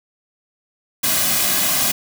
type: noise with comb filter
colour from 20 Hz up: white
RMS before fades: -18 dBFS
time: 1.03-1.92 s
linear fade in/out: 10 ms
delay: 2.2 ms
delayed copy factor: -0.75
effects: none